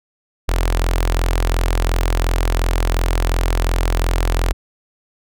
sawtooth tone with notch filter, 42.81 Hz, F1, 34 cents flat, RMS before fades -17 dBFS, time 0.48-4.53 s, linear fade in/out 10 ms, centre 170 Hz, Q 0.54, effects none

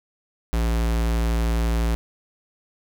square tone, 57 Hz, A#1, 38 cents flat, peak -20 dBFS, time 0.53-1.95 s, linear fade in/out 0 ms, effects none

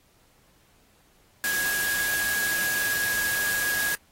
sine tone in noise, 1653 Hz, G#6, 9 cents flat, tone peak -25 dBFS, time 1.44-3.95 s, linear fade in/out 0 ms, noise white, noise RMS -30 dBFS, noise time 1.44-3.95 s, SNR +2 dB, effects pink hiss -62 dBFS RMS until 4.11 s + AAC 48 kbps

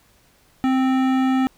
sine tone with hard clipping, 261.6 Hz, C4, in tune, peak -18 dBFS, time 0.64-1.47 s, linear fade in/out 0 ms, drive 16 dB, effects pink hiss -57 dBFS RMS until 1.57 s

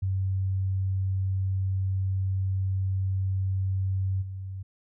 sine tone with level steps, 95.4 Hz, G2, 47 cents flat, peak -24 / -33 dBFS, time 0.02-4.63 s, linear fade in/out 10 ms, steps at 4.21 s, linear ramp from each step 20 ms, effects none

